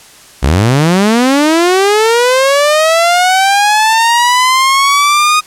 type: linear sweep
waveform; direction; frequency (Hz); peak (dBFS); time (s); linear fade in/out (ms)
sawtooth; up; 58.1 to 1244.5; -3; 0.42-5.41; 20
effects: white hiss -38 dBFS RMS until 5.46 s + low-pass 10000 Hz 12 dB/octave